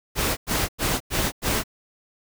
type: noise bursts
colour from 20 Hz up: pink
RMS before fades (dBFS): -23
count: 5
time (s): 0.15-1.638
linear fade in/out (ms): 50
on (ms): 220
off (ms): 97
effects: none